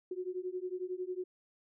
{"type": "beating tone pair", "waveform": "sine", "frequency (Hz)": [360.5, 371.5], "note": ["F#4", "F#4"], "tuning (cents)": [-45, 7], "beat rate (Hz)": 11, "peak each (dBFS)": [-39, -39], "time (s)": [0.11, 1.24], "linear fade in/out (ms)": 5, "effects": []}